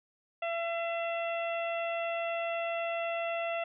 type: harmonic tone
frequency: 674 Hz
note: E5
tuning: 38 cents sharp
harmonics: 1 / 2 / 3 / 4 / 5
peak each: -32 / -41 / -42 / -39 / -50 dBFS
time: 0.42-3.64 s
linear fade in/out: 5 ms
effects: none